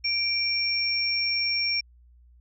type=tone pair together; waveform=sine; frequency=2349 / 5510 Hz; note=D7 / F8; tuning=0 / -24 cents; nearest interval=octave + minor third; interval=1476 cents; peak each=-27 / -25 dBFS; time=0.04-1.81 s; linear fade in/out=10 ms; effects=added 60 Hz sine -52 dBFS peak until 2.4 s